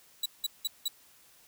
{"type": "tone bursts", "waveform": "sawtooth", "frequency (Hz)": 3918, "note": "B7", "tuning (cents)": -15, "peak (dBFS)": -25, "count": 4, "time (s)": [0.23, 0.882], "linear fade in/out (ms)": 5, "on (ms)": 28, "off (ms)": 180, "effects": ["white hiss -60 dBFS RMS until 1.47 s"]}